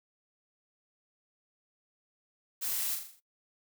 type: noise with echo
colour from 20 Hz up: blue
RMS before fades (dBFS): -34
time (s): 2.61-2.96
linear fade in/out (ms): 20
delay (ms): 41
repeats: 6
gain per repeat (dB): -5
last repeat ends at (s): 3.206
effects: noise-tail reverb RT60 0.1 s tail -18 dB re dry